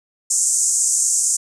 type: band-pass noise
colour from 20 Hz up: white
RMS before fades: -18 dBFS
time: 0.3-1.37 s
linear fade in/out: 10 ms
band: 6500 to 8500 Hz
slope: 48 dB/octave
effects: none